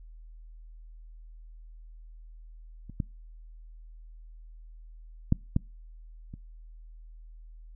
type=clicks; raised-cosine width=5 ms; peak=-30 / -16 / -9 / -11 / -28 dBFS; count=5; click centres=2.897 / 3.002 / 5.324 / 5.564 / 6.339 s; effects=noise-tail reverb RT60 0.3 s tail -26 dB re dry + added 40 Hz sine -45 dBFS peak until 7.75 s